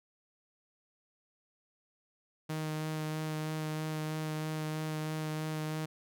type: tone with vibrato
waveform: sawtooth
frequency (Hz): 155.56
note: D#3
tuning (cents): 0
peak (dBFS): -30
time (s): 2.49-5.86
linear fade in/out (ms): 10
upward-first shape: sine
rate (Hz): 3.1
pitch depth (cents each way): 11
effects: none